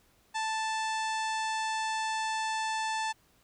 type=harmonic tone; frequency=880 Hz; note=A5; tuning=in tune; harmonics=1 / 2 / 3 / 4 / 5 / 6 / 7 / 8 / 9 / 10; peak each=-31 / -37 / -41 / -43 / -45 / -47 / -48 / -49 / -50 / -51 dBFS; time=0.34-3.13 s; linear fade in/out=20 ms; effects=pink hiss -66 dBFS RMS until 3.43 s